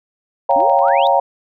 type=chord; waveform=sine; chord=G half-diminished seventh; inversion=second; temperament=equal; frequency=554.4 / 698.5 / 784 / 932.3 Hz; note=Db5 / F5 / G5 / Bb5; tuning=0 / 0 / 0 / 0 cents; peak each=-16 dBFS; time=0.49-1.2 s; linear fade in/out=5 ms
type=click train; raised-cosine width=0.3 ms; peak=-23 dBFS; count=5; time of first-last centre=0.51-0.884 s; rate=10.7 Hz
type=exponential sweep; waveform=sine; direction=up; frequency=261.6 to 3848 Hz; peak=-24 dBFS; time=0.56-1.07 s; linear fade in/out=0 ms
effects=none